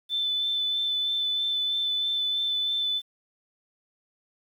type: tone with vibrato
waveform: sine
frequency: 3520 Hz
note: A7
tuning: in tune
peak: -24 dBFS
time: 0.09-3.02 s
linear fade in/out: 50 ms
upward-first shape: sine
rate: 3.1 Hz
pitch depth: 12 cents each way
effects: 9-bit